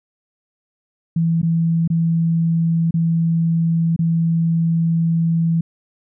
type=tone with dropouts; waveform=sine; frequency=165.5 Hz; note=E3; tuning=7 cents sharp; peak=-14 dBFS; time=1.16-5.61 s; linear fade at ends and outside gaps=5 ms; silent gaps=1.417-1.429 / 1.877-1.901 / 2.909-2.94 / 3.963-3.99 s; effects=none